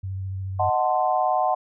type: tone with vibrato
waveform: sine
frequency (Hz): 95.4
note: G2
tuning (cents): -47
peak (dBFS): -27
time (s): 0.03-0.7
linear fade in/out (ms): 10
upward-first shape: sine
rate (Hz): 14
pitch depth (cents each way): 19
type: chord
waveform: sine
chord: D# diminished seventh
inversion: none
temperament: equal with one note detuned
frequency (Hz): 622.3 / 740 / 880 / 1041.1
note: D#5 / F#5 / A5 / C6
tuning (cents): 0 / 0 / 0 / -9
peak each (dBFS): -26 / -21 / -27 / -27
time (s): 0.59-1.55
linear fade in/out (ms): 10
effects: none